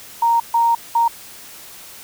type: tone bursts at uneven times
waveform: sine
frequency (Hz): 930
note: A#5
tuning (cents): -4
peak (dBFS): -12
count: 3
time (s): 0.22-0.4 / 0.54-0.75 / 0.95-1.08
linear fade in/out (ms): 5
effects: white hiss -39 dBFS RMS until 2.03 s